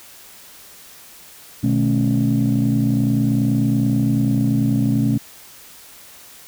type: tone cluster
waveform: sine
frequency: 123.8 / 152.9 / 215.5 / 275.9 Hz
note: B2 / D#3 / A3 / C#4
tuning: +5 / -30 / -36 / -8 cents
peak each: -18 / -25 / -18 / -19 dBFS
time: 1.63-5.18 s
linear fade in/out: 10 ms
effects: tanh soft clip ceiling -9 dBFS + white hiss -43 dBFS RMS until 6.47 s